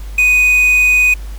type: tone with quantisation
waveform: triangle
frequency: 2489 Hz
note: D#7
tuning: in tune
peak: -6 dBFS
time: 0.18-1.14 s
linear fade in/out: 5 ms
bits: 5
effects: added 50 Hz sine -24 dBFS peak until 1.38 s + pink hiss -41 dBFS RMS until 1.38 s